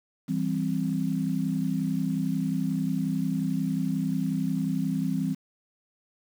sine chord, C major, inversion first, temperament equal, 164.81 / 196 / 261.6 Hz, E3 / G3 / C4, 0 / 0 / 0 cents, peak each -29 dBFS, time 0.28-5.35 s, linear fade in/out 20 ms, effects 8-bit

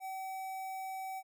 square tone with notch filter, 763 Hz, G5, 47 cents flat, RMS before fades -41 dBFS, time 0-1.23 s, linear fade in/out 50 ms, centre 4300 Hz, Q 0.78, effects none

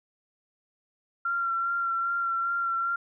sine tone with vibrato, 1371 Hz, F6, 32 cents flat, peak -25 dBFS, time 1.25-2.96 s, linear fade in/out 5 ms, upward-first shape sine, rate 2.5 Hz, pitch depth 20 cents each way, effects none

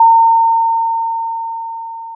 sine tone with level ramp, 912 Hz, A#5, 38 cents flat, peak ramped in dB -3 to -26 dBFS, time 0-2.15 s, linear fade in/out 5 ms, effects none

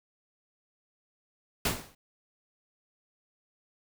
pink noise with exponential decay, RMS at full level -24 dBFS, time 1.65-1.95 s, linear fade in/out 5 ms, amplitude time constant 65 ms, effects none

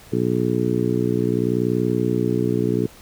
harmonic tone, 60.7 Hz, B1, 29 cents flat, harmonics 2 / 3 / 4 / 5 / 6 / 7, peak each -25 / -25 / -25 / -25 / -25 / -25 dBFS, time 0.12-2.87 s, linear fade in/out 10 ms, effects pink hiss -46 dBFS RMS until 3.01 s

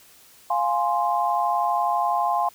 sine chord, F minor, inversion none, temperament equal, 698.5 / 830.6 / 1046.5 Hz, F5 / Ab5 / C6, 0 / 0 / 0 cents, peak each -24 dBFS, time 0.5-2.49 s, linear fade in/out 5 ms, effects white hiss -52 dBFS RMS until 2.54 s

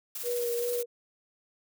blue noise with tremolo, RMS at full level -36 dBFS, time 0.15-0.83 s, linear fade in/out 5 ms, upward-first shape square, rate 19 Hz, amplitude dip 30%
sine tone with vibrato, 478.7 Hz, A#4, 46 cents sharp, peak -28 dBFS, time 0.23-0.86 s, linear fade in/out 50 ms, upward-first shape sine, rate 2.6 Hz, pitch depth 21 cents each way
effects none

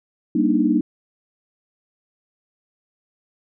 sine chord, Eb major seventh, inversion first, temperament just, 194.45 / 233.3 / 291.7 / 311.1 Hz, G3 / Bb3 / D4 / Eb4, -14 / +2 / -12 / 0 cents, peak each -23 / -20 / -20 / -20 dBFS, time 0.35-0.81 s, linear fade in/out 5 ms, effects none

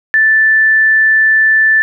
sine tone, 1760 Hz, A6, in tune, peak -6 dBFS, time 0.14-1.82 s, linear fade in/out 0 ms, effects none

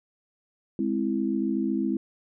sine chord, Ab augmented, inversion none, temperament equal, 207.7 / 261.6 / 329.6 Hz, Ab3 / C4 / E4, 0 / 0 / 0 cents, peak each -28 dBFS, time 0.79-1.97 s, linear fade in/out 2 ms, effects none

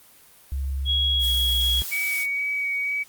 sine tone with pitch glide, 68 to 65.57 Hz, C#2 to C2, -33 to +4 cents, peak -24 dBFS, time 0.52-1.82 s, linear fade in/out 0 ms, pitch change -63 cents, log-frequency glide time 1.06-1.19 s
sine tone, 3318 Hz, G#7, 2 cents flat, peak -20 dBFS, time 0.85-1.84 s, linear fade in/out 50 ms
blue noise, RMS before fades -32 dBFS, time 1.19-2.27 s, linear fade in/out 50 ms
sine tone with vibrato, 2262 Hz, C#7, 34 cents sharp, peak -23 dBFS, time 1.91-3.04 s, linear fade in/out 20 ms, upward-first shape sine, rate 2.1 Hz, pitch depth 12 cents each way
effects white hiss -52 dBFS RMS until 3.08 s + Opus 32 kbps

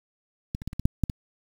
clicks, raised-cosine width 5 ms, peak -17 / -26 / -18 / -25 / -17 / -7 / -10 / -18 dBFS, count 8, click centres 0.549 / 0.619 / 0.676 / 0.731 / 0.796 / 0.855 / 1.037 / 1.098 s, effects 7-bit

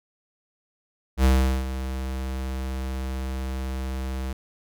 square tone with ADSR envelope, 65.41 Hz, C2, in tune, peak -15 dBFS, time 1.17-4.33 s, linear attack 73 ms, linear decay 400 ms, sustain -13 dB, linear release 4 ms, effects none

